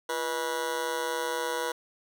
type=tone with amplitude modulation; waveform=20% pulse; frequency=487.9 Hz; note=B4; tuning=21 cents flat; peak=-20 dBFS; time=0.09-1.72 s; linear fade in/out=5 ms; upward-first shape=sine; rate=144 Hz; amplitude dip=85%; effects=none